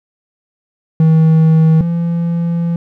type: tone pair in turn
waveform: triangle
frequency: 160 / 169.51 Hz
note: D#3 / E3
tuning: +49 / +49 cents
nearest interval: minor second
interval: 100 cents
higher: second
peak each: -4 / -11 dBFS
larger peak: first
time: 1-1.81 / 1.81-2.76 s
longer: second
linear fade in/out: 2 ms
effects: none